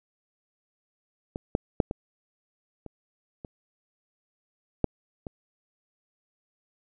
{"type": "clicks", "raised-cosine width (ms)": 2, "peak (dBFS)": [-19, -9, -6, -17, -26, -25, -8, -22], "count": 8, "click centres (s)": [1.359, 1.551, 1.802, 1.911, 2.863, 3.448, 4.843, 5.268], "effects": []}